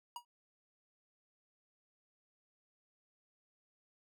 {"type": "tone with exponential decay", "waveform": "square", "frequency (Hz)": 959, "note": "A#5", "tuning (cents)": 49, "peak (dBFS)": -39, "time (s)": [0.16, 0.25], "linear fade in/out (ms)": 2, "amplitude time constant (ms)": 18, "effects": []}